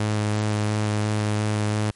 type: tone with vibrato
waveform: sawtooth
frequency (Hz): 106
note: G#2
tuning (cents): +36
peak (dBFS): -17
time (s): 0-1.91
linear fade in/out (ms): 5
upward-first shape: square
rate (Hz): 2.9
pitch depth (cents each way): 9
effects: white hiss -57 dBFS RMS until 1.95 s + MP3 48 kbps